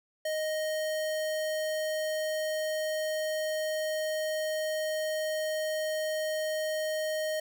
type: tone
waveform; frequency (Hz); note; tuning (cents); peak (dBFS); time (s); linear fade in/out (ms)
square; 622.3; D#5; 0; -30; 0.25-7.4; 5
effects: none